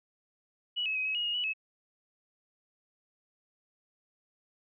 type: tone with pitch steps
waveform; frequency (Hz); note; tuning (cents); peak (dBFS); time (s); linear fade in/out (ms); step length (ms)
sine; 2935 / 2578 / 2525 / 2561 / 2886 / 2862 / 2947 / 2583; F#7 / E7 / D#7 / D#7 / F#7 / F7 / F#7 / E7; -15 / -39 / +25 / +49 / -44 / +42 / -8 / -36; -29; 0.76-1.536; 20; 97
effects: none